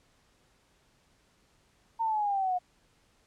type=exponential sweep; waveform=sine; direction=down; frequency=920 to 715 Hz; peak=-26 dBFS; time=1.99-2.59 s; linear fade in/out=20 ms; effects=pink hiss -67 dBFS RMS until 3.26 s + low-pass 9000 Hz 12 dB/octave